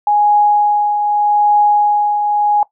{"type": "tone with tremolo", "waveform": "sine", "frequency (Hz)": 830.6, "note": "G#5", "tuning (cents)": 0, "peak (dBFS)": -7, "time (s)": [0.07, 2.63], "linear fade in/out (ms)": 2, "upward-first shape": "triangle", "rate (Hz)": 0.82, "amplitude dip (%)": 50, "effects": ["noise-tail reverb RT60 0.1 s tail -18 dB re dry"]}